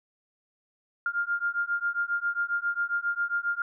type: beating tone pair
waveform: sine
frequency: 1400 / 1407.4 Hz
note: F6 / F6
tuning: +4 / +13 cents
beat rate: 7.4 Hz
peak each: -29 dBFS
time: 1.06-3.62 s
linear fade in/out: 2 ms
effects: none